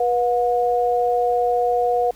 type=tone pair together; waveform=sine; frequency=486.5 / 721 Hz; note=B4 / F#5; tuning=-26 / -45 cents; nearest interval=perfect fifth; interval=681 cents; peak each=-19 dBFS; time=0-2.11 s; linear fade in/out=5 ms; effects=added 50 Hz sine -47 dBFS peak until 2.15 s + pink hiss -50 dBFS RMS until 2.15 s